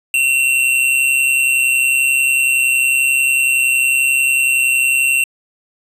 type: tone with amplitude modulation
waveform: square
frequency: 2725 Hz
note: F7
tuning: 43 cents flat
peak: -10 dBFS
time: 0.14-5.24 s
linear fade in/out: 2 ms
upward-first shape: sine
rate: 131 Hz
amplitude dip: 55%
effects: resampled to 32000 Hz + 7-bit